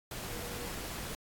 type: tone in noise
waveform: sine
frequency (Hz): 480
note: B4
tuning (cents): -49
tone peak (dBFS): -47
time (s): 0.28-0.67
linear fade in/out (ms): 2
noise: pink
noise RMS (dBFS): -41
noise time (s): 0.11-1.15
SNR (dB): -9
effects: AAC 64 kbps